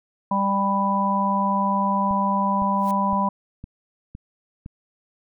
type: harmonic tone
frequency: 197.8 Hz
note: G3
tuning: 16 cents sharp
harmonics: 1 / 3 / 4 / 5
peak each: -23 / -30 / -29 / -21 dBFS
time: 0.31-3.29 s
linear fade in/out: 5 ms
type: click train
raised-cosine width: 5 ms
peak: -23 dBFS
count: 6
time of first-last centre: 2.11-4.661 s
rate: 1.96 Hz
type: noise with exponential growth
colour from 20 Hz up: white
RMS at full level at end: -39 dBFS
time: 2.73-2.91 s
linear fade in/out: 1 ms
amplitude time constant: 38 ms
effects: none